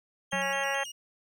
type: tone with vibrato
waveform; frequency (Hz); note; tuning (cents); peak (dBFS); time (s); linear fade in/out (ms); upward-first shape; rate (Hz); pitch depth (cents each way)
25% pulse; 3019; F#7; +34; -35; 0.31-0.92; 10; square; 4.6; 91
type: harmonic tone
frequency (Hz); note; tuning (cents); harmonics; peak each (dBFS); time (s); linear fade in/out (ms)
275.6; C#4; -10; 2 / 3 / 4 / 5 / 6 / 7 / 8 / 9 / 10; -34 / -34 / -39 / -41 / -35 / -34 / -43 / -42 / -37; 0.32-0.84; 10
type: tone with exponential decay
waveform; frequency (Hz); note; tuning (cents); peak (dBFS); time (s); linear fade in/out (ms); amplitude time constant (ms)
sine; 185; F#3; 0; -33; 0.33-0.89; 0; 120
effects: none